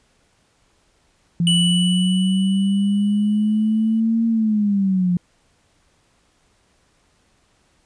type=linear two-way sweep; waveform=sine; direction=up then down; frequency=170.1 to 229.4 to 174.4 Hz; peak=-15 dBFS; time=1.4-5.17 s; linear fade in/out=2 ms; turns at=4.27 s
type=tone with exponential decay; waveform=square; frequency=2960 Hz; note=F#7; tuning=in tune; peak=-16 dBFS; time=1.47-4 s; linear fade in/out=1 ms; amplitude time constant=550 ms
effects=pink hiss -61 dBFS RMS until 7.85 s + resampled to 22050 Hz